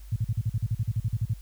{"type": "tone bursts", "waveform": "sine", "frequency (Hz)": 110, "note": "A2", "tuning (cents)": 0, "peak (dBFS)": -22, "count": 15, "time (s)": [0.12, 1.337], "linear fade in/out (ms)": 5, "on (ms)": 41, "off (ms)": 43, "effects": ["added 50 Hz sine -41 dBFS peak until 1.41 s", "white hiss -58 dBFS RMS until 1.41 s"]}